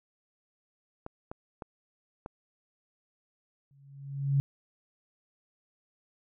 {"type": "clicks", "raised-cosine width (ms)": 1, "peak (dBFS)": -25, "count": 4, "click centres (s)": [1.064, 1.315, 1.622, 2.261]}
{"type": "tone with exponential growth", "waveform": "sine", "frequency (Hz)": 139, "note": "C#3", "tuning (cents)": 5, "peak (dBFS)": -20, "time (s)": [3.71, 4.4], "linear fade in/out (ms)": 0, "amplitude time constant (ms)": 150}
{"effects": []}